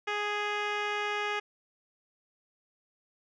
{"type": "tone with low-pass filter", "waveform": "10% pulse", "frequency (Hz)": 415.3, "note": "G#4", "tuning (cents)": 0, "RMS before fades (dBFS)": -32, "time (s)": [0.07, 1.4], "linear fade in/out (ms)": 10, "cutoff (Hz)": 3300, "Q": 1.3, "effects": []}